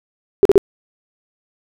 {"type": "tone bursts", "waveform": "sine", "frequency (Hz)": 396.6, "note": "G4", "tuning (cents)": 20, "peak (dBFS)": -5, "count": 3, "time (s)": [0.43, 0.579], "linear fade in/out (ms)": 0, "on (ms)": 23, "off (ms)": 40, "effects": []}